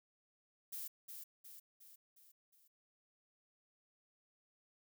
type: noise with echo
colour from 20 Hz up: violet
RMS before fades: -45 dBFS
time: 0.72-0.88 s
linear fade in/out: 10 ms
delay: 360 ms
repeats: 5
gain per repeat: -5 dB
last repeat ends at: 2.68 s
effects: none